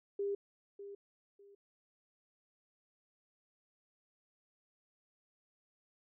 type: tone with echo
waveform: sine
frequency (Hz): 401.2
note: G4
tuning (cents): +40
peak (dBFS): -33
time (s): 0.19-0.35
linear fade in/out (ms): 5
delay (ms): 600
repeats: 2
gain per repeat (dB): -12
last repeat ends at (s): 1.55
effects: none